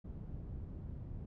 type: low-pass noise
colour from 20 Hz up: white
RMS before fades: -45 dBFS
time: 0.04-1.26 s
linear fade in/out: 10 ms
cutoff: 120 Hz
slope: 12 dB/octave
effects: none